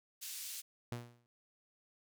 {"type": "band-pass noise", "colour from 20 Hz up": "white", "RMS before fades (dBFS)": -45, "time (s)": [0.21, 0.62], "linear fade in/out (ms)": 20, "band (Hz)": [3100, 13000], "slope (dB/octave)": 12}
{"type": "tone with exponential decay", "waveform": "sawtooth", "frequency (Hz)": 119.6, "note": "A#2", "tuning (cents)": 45, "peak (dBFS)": -33, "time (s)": [0.92, 1.26], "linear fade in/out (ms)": 0, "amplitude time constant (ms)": 72}
{"effects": []}